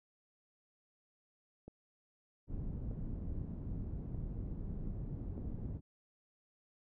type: click train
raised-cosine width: 2 ms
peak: -36 dBFS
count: 4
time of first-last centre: 1.68-5.379 s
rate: 0.811 Hz
type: low-pass noise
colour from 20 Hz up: pink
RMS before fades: -41 dBFS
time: 2.47-5.81 s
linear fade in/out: 50 ms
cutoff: 210 Hz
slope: 12 dB/octave
effects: none